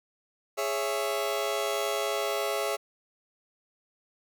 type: chord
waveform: sawtooth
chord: C# minor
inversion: second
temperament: just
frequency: 415.8 / 554.4 / 665.2 Hz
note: G#4 / C#5 / E5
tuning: +2 / 0 / +16 cents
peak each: -28 dBFS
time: 0.57-2.77 s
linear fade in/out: 20 ms
effects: none